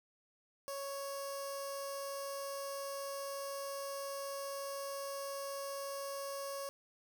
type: tone with notch filter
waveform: 15% pulse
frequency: 554.4 Hz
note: C#5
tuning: in tune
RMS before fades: -42 dBFS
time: 0.68-6.69 s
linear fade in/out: 0 ms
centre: 2000 Hz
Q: 0.58
effects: none